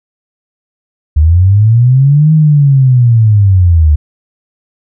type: linear two-way sweep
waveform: sine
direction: up then down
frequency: 72.6 to 158.3 to 72.6 Hz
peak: -3 dBFS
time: 1.16-3.96 s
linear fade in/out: 10 ms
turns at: 2.33 s
effects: none